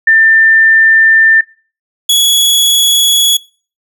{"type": "tone pair in turn", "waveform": ["sine", "sawtooth"], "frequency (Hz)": [1790, 3369], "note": ["A6", "G#7"], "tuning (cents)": [29, 24], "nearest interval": "major seventh", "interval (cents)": 1095, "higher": "second", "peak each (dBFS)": -3, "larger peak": "neither", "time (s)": [[0.07, 1.41], [2.09, 3.37]], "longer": "first", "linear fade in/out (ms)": 5, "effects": ["noise-tail reverb RT60 0.4 s tail -24 dB re dry"]}